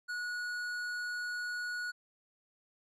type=tone with tanh clipping; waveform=sine; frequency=1459 Hz; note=F#6; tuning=25 cents flat; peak=-37 dBFS; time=0.08-1.92 s; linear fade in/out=20 ms; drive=12 dB; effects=none